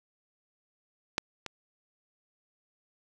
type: clicks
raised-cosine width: 0.2 ms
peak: -9 / -19 dBFS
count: 2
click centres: 1.181 / 1.463 s
effects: none